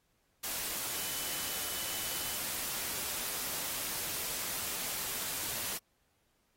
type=tone in noise; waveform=sine; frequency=3000 Hz; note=F#7; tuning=23 cents sharp; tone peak=-47 dBFS; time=0.93-2.38 s; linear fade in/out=10 ms; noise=white; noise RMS=-37 dBFS; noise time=0.43-5.78 s; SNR=-13 dB; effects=pink hiss -75 dBFS RMS until 6.56 s + AAC 48 kbps